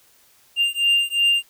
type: beating tone pair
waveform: triangle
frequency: 2794 / 2796.8 Hz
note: F7 / F7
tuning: 0 / +2 cents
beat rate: 2.8 Hz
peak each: -18 dBFS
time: 0.56-1.43 s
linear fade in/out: 50 ms
effects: white hiss -56 dBFS RMS until 1.49 s